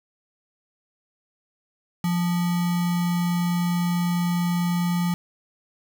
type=tone with sample-and-hold; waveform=sine; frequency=174.61 Hz; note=F3; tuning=in tune; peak=-20 dBFS; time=2.04-5.14 s; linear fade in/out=2 ms; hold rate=1050 Hz; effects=none